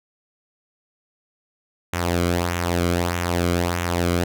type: tone with flanger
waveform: sawtooth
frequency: 87 Hz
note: F2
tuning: 6 cents flat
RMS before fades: -22 dBFS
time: 1.93-4.24 s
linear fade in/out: 5 ms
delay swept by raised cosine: 0.21 to 1.14 ms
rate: 1.6 Hz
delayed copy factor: -0.6
effects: none